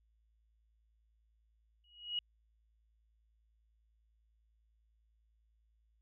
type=tone with exponential growth; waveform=sine; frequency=2900 Hz; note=F#7; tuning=35 cents flat; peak=-31 dBFS; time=1.84-2.19 s; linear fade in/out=2 ms; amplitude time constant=76 ms; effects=added 55 Hz sine -70 dBFS peak until 6.01 s